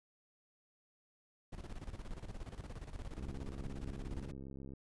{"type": "noise with tremolo", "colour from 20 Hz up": "brown", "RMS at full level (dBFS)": -43, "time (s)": [1.52, 4.32], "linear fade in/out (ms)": 10, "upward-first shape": "square", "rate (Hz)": 17, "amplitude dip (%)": 70}
{"type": "click train", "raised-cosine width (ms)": 3, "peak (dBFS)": -36, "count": 106, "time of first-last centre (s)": [3.18, 4.736], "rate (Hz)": 67.5}
{"effects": ["resampled to 24000 Hz"]}